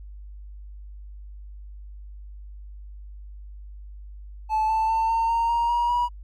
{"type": "tone with pitch steps", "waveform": "triangle", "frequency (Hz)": [870, 883.2, 896.5, 910.1, 923.9, 937.8, 952, 966.4], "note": ["A5", "A5", "A5", "A#5", "A#5", "A#5", "A#5", "B5"], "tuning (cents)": [-20, 6, 32, -42, -16, 10, 36, -38], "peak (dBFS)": -17, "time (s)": [4.49, 6.09], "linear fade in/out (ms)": 50, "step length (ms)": 200, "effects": ["tanh soft clip ceiling -15 dBFS", "added 50 Hz sine -38 dBFS peak until 6.23 s"]}